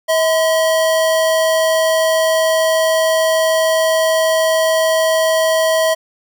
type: tone pair together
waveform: square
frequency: 641.9 / 1019 Hz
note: E5 / C6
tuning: -46 / -46 cents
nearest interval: minor sixth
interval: 800 cents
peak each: -13 / -23 dBFS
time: 0.08-5.95 s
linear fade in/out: 20 ms
effects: none